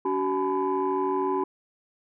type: tone cluster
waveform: sine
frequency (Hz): 284.8 / 378.1 / 853 / 1002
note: C#4 / F#4 / G#5 / B5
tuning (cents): +47 / +38 / +46 / +25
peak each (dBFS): -30 / -25 / -32 / -28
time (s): 0.05-1.44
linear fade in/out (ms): 5
effects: tanh soft clip ceiling -16 dBFS